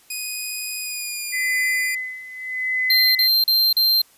10% pulse tone with pitch glide, 2489 to 2406 Hz, D#7 to D7, 0 to +41 cents, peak -18 dBFS, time 0.1-1.95 s, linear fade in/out 5 ms, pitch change -59 cents, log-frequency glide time 0.79-1.35 s
sine tone with tremolo, 2024 Hz, B6, 42 cents sharp, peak -18 dBFS, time 1.32-3.28 s, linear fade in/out 20 ms, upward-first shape sine, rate 0.79 Hz, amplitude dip 85%
square tone bursts, 4157 Hz, C8, 12 cents flat, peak -15 dBFS, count 4, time 2.9-4.017 s, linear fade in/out 2 ms, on 250 ms, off 39 ms
effects white hiss -54 dBFS RMS until 4.17 s + resampled to 32000 Hz

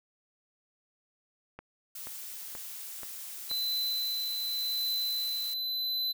click train, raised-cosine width 0.5 ms, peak -28 dBFS, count 5, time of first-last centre 1.59-3.513 s, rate 2.08 Hz
blue noise, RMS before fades -42 dBFS, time 1.95-5.54 s, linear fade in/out 5 ms
square tone with tremolo, 4023 Hz, B7, 31 cents sharp, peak -29 dBFS, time 3.49-6.13 s, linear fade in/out 20 ms, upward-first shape triangle, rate 0.87 Hz, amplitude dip 35%
effects none

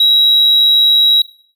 triangle tone, 3862 Hz, B7, 39 cents flat, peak -4 dBFS, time 0-1.22 s, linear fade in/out 5 ms, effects noise-tail reverb RT60 0.5 s tail -17 dB re dry + tanh soft clip ceiling -2 dBFS

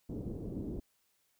white low-pass noise, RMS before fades -40 dBFS, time 0.09-0.8 s, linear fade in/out 5 ms, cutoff 360 Hz, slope 24 dB/octave, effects white hiss -75 dBFS RMS until 1.39 s

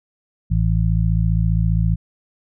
harmonic tone, 55 Hz, A1, in tune, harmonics 1 / 2 / 3, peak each -18 / -19 / -20 dBFS, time 0.5-1.96 s, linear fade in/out 20 ms, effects none

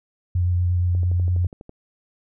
sine tone with vibrato, 88.8 Hz, F2, 29 cents sharp, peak -17 dBFS, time 0.35-1.47 s, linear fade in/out 5 ms, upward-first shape square, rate 8.5 Hz, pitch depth 14 cents each way
click train, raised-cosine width 2 ms, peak -26 dBFS, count 10, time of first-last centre 0.95-1.694 s, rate 12.1 Hz
effects none

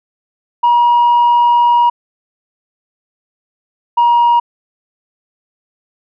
sine tone pair in turn, 956 / 950.5 Hz, A#5 / A#5, +43 / +33 cents, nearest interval unison, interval 10 cents, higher first, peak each -5 dBFS, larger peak neither, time 0.63-1.9 / 3.97-4.4 s, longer first, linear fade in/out 10 ms, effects tanh soft clip ceiling -5 dBFS

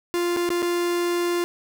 45% pulse tone with dropouts, 348.7 Hz, F4, 3 cents flat, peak -21 dBFS, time 0.14-1.44 s, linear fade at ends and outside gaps 0 ms, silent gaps 0.364-0.37 / 0.491-0.503 / 0.621-0.627 s, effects none

